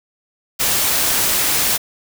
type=noise; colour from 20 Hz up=white; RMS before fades=-17 dBFS; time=0.59-1.78 s; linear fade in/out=20 ms; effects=none